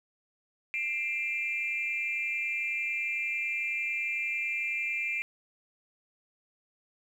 sine tone with amplitude modulation, 2371 Hz, D7, 16 cents sharp, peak -24 dBFS, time 0.74-5.22 s, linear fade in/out 0 ms, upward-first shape sine, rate 269 Hz, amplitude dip 100%, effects tanh soft clip ceiling -20 dBFS + 10-bit

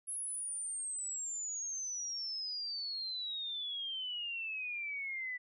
sine exponential sweep, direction down, 10830 to 1970 Hz, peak -37 dBFS, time 0.07-5.38 s, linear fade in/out 20 ms, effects none

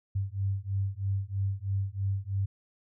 sine beating tone pair, 96.5 / 99.6 Hz, G2 / G2, -27 / +28 cents, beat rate 3.1 Hz, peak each -31 dBFS, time 0.15-2.46 s, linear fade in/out 10 ms, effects none

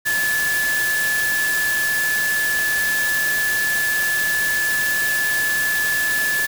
sine tone in noise, 1727 Hz, A6, 33 cents flat, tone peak -18 dBFS, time 0.05-6.47 s, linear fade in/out 20 ms, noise white, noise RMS -26 dBFS, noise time 0.05-6.47 s, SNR +5 dB, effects none

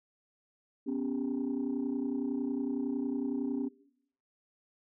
sine tone cluster, 250.3 / 281.2 / 398.3 Hz, B3 / C#4 / G4, +23 / +25 / +28 cents, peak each -33 / -32 / -39 dBFS, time 0.86-3.69 s, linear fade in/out 20 ms, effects noise-tail reverb RT60 0.7 s tail -20 dB re dry + tanh soft clip ceiling -25 dBFS

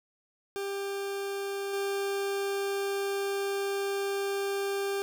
40% pulse tone with level steps, 396.6 Hz, G4, 20 cents sharp, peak -31 / -28 dBFS, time 0.56-5.02 s, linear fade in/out 0 ms, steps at 1.73 s, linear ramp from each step 5 ms, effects none

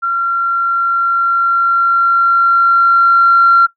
sine tone with level ramp, 1372 Hz, F6, 31 cents flat, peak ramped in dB -12 to -3 dBFS, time 0.02-3.67 s, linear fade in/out 20 ms, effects noise-tail reverb RT60 0.1 s tail -18 dB re dry + tanh soft clip ceiling 0 dBFS

